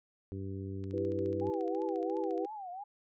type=harmonic tone; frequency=96.9 Hz; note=G2; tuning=20 cents flat; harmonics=1 / 2 / 3 / 4 / 5; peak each=-39 / -45 / -44 / -45 / -56 dBFS; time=0.32-1.5 s; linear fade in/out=0 ms
type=click train; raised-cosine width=0.2 ms; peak=-39 dBFS; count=24; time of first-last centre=0.84-2.448 s; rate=14.3 Hz
type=chord; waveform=sine; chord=E minor; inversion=none; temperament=equal with one note detuned; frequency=327.7 / 392 / 493.9 Hz; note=E4 / G4 / B4; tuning=-10 / 0 / 0 cents; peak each=-36 dBFS; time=0.93-2.46 s; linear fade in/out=10 ms
type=tone with vibrato; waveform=sine; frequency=784 Hz; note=G5; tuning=in tune; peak=-40 dBFS; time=1.41-2.84 s; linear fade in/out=10 ms; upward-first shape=triangle; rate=2.9 Hz; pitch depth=210 cents each way
effects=none